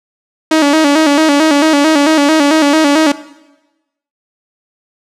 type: tone with vibrato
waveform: sawtooth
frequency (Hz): 300.5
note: D4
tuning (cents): +40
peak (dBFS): -3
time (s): 0.51-3.12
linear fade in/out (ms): 5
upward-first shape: square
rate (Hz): 4.5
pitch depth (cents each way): 88
effects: noise-tail reverb RT60 1.0 s tail -17 dB re dry + low-pass 8000 Hz 12 dB/octave